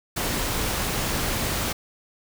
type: noise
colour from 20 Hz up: pink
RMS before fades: -26 dBFS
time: 0.16-1.73 s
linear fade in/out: 10 ms
effects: none